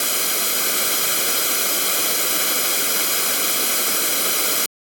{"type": "noise with comb filter", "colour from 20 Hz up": "white", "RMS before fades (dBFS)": -19, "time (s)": [0, 4.66], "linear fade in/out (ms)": 2, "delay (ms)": 1.1, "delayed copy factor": -0.65, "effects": ["high-pass 200 Hz 12 dB/octave", "AAC 64 kbps"]}